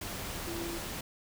sine tone in noise, 339.3 Hz, F4, 50 cents flat, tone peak -37 dBFS, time 0.47-0.78 s, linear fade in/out 5 ms, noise pink, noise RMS -39 dBFS, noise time 0.01-1.01 s, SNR -1 dB, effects none

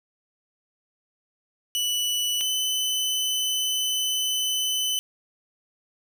sawtooth tone pair in turn, 2960 / 3022 Hz, F#7 / F#7, 0 / +36 cents, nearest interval unison, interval 36 cents, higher second, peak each -20 dBFS, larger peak neither, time 1.75-2.41 / 2.41-4.99 s, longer second, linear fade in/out 0 ms, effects none

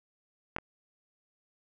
clicks, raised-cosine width 0.5 ms, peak -14 / -23 dBFS, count 2, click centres 0.564 / 0.585 s, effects none

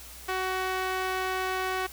sawtooth tone with band-pass filter, 374.3 Hz, F#4, 20 cents sharp, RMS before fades -30 dBFS, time 0.28-1.87 s, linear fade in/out 10 ms, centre 1500 Hz, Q 0.72, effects added 60 Hz sine -49 dBFS peak until 1.92 s + white hiss -46 dBFS RMS until 1.92 s

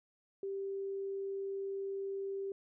sine tone, 392 Hz, G4, in tune, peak -36 dBFS, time 0.43-2.52 s, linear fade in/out 2 ms, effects none

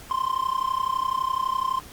triangle tone with amplitude modulation, 1046.5 Hz, C6, in tune, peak -17 dBFS, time 0.11-1.8 s, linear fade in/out 0 ms, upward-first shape sine, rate 31.9 Hz, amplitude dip 90%, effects pink hiss -45 dBFS RMS until 1.92 s + Opus 48 kbps

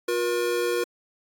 square tone pair together, 357.9 / 477.7 Hz, F4 / A#4, +42 / +42 cents, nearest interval perfect fourth, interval 500 cents, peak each -27 / -26 dBFS, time 0.08-0.84 s, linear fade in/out 5 ms, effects AAC 64 kbps

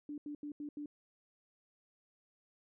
sine tone bursts, 293.7 Hz, D4, in tune, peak -40 dBFS, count 5, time 0.09-0.859 s, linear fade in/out 2 ms, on 89 ms, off 81 ms, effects none

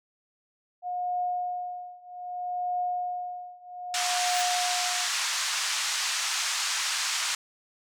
sine tone with tremolo, 719 Hz, F#5, 50 cents flat, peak -25 dBFS, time 0.82-5.08 s, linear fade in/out 50 ms, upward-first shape triangle, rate 0.63 Hz, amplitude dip 95%
white band-pass noise, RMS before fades -29 dBFS, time 3.94-7.35 s, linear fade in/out 2 ms, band 930 to 7400 Hz, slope 24 dB/octave
violet noise with exponential growth, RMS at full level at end -37 dBFS, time 4.16-4.42 s, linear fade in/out 2 ms, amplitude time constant 56 ms
effects none

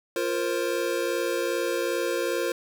square chord, F suspended fourth, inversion none, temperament equal with one note detuned, 349.2 / 466.2 / 528.7 Hz, F4 / Bb4 / C5, 0 / 0 / +18 cents, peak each -30 dBFS, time 0.16-2.52 s, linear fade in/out 2 ms, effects 10-bit

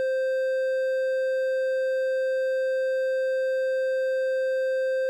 triangle tone with hard clipping, 523.3 Hz, C5, in tune, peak -24 dBFS, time 0-5.09 s, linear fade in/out 0 ms, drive 9 dB, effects none

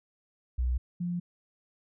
sine tone pair in turn, 62 / 175.36 Hz, B1 / F3, +7 / +7 cents, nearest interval octave + tritone, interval 1800 cents, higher second, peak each -25 / -29 dBFS, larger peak first, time 0.58-0.78 / 1-1.2 s, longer neither, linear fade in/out 10 ms, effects none

